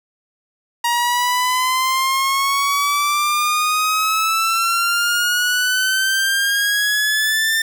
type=exponential sweep; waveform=sawtooth; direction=up; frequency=944 to 1798 Hz; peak=-12 dBFS; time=0.84-7.62 s; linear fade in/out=5 ms; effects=none